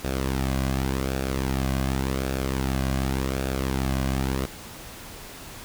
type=tone with flanger; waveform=sawtooth; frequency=66.3 Hz; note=C2; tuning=23 cents sharp; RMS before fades=-26 dBFS; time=0.04-4.46 s; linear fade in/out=10 ms; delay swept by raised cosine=0.97 to 2.27 ms; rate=0.88 Hz; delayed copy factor=-0.55; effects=pink hiss -41 dBFS RMS until 5.64 s